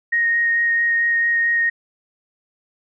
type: tone with vibrato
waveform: sine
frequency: 1864.7 Hz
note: A#6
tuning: in tune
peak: -15 dBFS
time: 0.12-1.7 s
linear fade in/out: 10 ms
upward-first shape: sine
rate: 4.5 Hz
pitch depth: 9 cents each way
effects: none